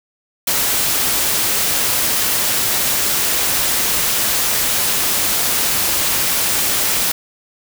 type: noise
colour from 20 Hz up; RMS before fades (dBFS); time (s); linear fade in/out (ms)
white; -17; 0.47-7.12; 5
effects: none